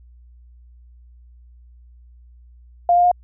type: tone with pitch steps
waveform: sine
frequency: 698.5 / 705.8 / 713.2 Hz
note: F5 / F5 / F5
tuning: 0 / +18 / +36 cents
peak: -11 dBFS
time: 2.89-3.115 s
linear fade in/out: 2 ms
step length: 75 ms
effects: added 60 Hz sine -44 dBFS peak until 3.23 s